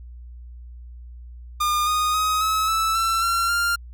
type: tone with pitch steps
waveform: 45% pulse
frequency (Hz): 1211 / 1235.7 / 1261 / 1286.7 / 1313 / 1339.8 / 1367.2 / 1395.1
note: D#6 / D#6 / D#6 / E6 / E6 / E6 / F6 / F6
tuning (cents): -47 / -12 / +23 / -42 / -7 / +28 / -37 / -2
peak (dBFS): -19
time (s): 1.6-3.76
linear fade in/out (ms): 10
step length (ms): 270
effects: added 60 Hz sine -37 dBFS peak until 3.93 s